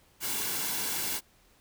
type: noise with comb filter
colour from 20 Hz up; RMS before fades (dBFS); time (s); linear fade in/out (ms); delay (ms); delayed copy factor
white; -32; 0.2-1.21; 50; 1.6; -0.5
effects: pink hiss -63 dBFS RMS until 1.6 s